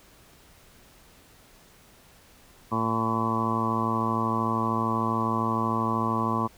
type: harmonic tone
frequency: 112.9 Hz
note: A2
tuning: 45 cents sharp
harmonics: 1 / 2 / 3 / 4 / 5 / 6 / 7 / 8 / 9 / 10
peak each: -32 / -29 / -34 / -37 / -40 / -39 / -38 / -36 / -29 / -30 dBFS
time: 2.71-6.48 s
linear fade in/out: 20 ms
effects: pink hiss -55 dBFS RMS until 6.57 s